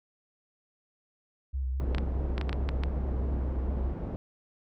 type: tone with vibrato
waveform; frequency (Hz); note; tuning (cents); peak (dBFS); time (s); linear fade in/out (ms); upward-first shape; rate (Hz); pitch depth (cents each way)
sine; 65.41; C2; 0; -28; 1.53-3.94; 20; square; 4.7; 36
type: low-pass noise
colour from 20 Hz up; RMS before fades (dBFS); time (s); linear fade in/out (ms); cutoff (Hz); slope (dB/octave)
pink; -36; 1.8-4.16; 0; 530; 12
type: clicks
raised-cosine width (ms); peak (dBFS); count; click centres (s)
0.3; -18; 8; 1.948 / 1.983 / 2.38 / 2.413 / 2.494 / 2.529 / 2.69 / 2.836
effects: none